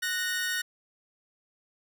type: tone pair together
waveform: sawtooth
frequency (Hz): 1477 / 1849.5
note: F#6 / A#6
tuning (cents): -3 / -14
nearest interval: major third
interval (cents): 389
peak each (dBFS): -28 / -27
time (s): 0.02-0.62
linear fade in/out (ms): 10
effects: none